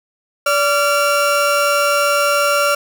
35% pulse tone pair together, 577.5 / 1378 Hz, D5 / F6, -29 / -24 cents, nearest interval octave + minor third, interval 1505 cents, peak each -14 dBFS, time 0.46-2.75 s, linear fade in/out 5 ms, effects none

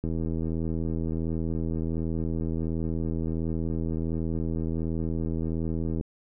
click train, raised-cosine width 3 ms, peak -18 dBFS, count 487, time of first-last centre 0.04-6.011 s, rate 81.4 Hz, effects none

